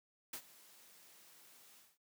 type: noise with ADSR envelope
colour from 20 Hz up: white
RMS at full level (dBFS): -43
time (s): 0.33-1.98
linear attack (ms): 6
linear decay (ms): 73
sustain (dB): -19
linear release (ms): 210
effects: noise-tail reverb RT60 0.1 s tail -25 dB re dry + high-pass 150 Hz 12 dB/octave